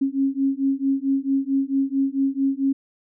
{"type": "beating tone pair", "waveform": "sine", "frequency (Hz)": [270, 274.5], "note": ["C#4", "C#4"], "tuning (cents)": [-45, -17], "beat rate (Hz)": 4.5, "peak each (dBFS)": -22, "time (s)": [0.01, 2.73], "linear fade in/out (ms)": 10, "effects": []}